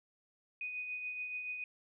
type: tone with tremolo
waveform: sine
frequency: 2489 Hz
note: D#7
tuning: in tune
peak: -36 dBFS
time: 0.61-1.64 s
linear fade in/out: 2 ms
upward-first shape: triangle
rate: 7 Hz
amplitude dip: 45%
effects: none